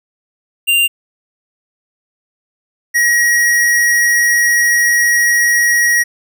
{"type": "tone pair in turn", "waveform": "square", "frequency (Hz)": [2786, 1899.2], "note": ["F7", "A#6"], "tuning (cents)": [-5, 32], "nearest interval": "perfect fifth", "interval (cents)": 663, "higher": "first", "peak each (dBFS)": -10, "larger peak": "neither", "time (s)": [[0.67, 0.88], [2.94, 6.04]], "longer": "second", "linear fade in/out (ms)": 20, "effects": []}